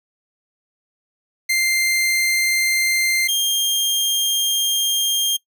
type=tone pair in turn; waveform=sawtooth; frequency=2093 / 3208 Hz; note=C7 / G7; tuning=0 / +39 cents; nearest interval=perfect fifth; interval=739 cents; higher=second; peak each=-13 dBFS; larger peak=neither; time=1.49-3.28 / 3.28-5.37 s; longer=second; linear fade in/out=10 ms; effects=noise-tail reverb RT60 0.1 s tail -21 dB re dry